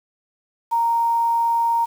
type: tone with quantisation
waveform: sine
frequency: 929 Hz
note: A#5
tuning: 6 cents flat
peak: -16 dBFS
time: 0.71-1.86 s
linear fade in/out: 20 ms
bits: 7
effects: none